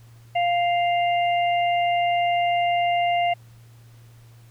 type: harmonic tone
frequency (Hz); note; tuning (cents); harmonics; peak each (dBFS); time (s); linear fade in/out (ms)
698.5; F5; 0; 1 / 3 / 4; -19 / -29 / -31; 0.35-3.34; 10
effects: added 116 Hz sine -46 dBFS peak until 4.5 s + pink hiss -58 dBFS RMS until 4.5 s